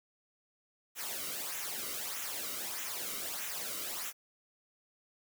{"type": "noise with flanger", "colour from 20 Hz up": "white", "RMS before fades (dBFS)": -39, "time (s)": [0.95, 4.13], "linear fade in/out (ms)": 50, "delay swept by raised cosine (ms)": [0.21, 1.2], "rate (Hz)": 1.6, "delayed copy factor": -0.65, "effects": []}